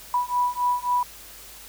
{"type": "beating tone pair", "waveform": "sine", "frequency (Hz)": [981, 984.7], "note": ["B5", "B5"], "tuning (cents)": [-12, -5], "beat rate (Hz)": 3.7, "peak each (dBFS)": -24, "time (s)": [0.14, 1.03], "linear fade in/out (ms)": 2, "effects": ["added 50 Hz sine -53 dBFS peak until 1.68 s", "white hiss -44 dBFS RMS until 1.68 s"]}